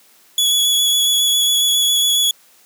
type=tone with vibrato; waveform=sawtooth; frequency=3386 Hz; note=G#7; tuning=33 cents sharp; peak=-10 dBFS; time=0.38-2.31 s; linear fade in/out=2 ms; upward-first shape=square; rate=7.3 Hz; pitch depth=11 cents each way; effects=white hiss -51 dBFS RMS until 2.65 s + high-pass 200 Hz 12 dB/octave